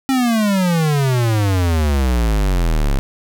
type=exponential sweep; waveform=square; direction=down; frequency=271.2 to 32.89 Hz; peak=-14 dBFS; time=0.09-2.99 s; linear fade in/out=0 ms; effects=none